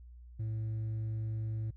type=tone with hard clipping; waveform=triangle; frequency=110 Hz; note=A2; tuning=in tune; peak=-32 dBFS; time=0.39-1.71 s; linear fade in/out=10 ms; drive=1 dB; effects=added 60 Hz sine -49 dBFS peak until 1.76 s